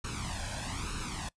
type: noise with flanger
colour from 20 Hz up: pink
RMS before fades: -37 dBFS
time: 0.04-1.29 s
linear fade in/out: 5 ms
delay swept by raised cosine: 0.74 to 1.25 ms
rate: 1.1 Hz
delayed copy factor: +0.8
effects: noise-tail reverb RT60 0.1 s tail -22 dB re dry + resampled to 22050 Hz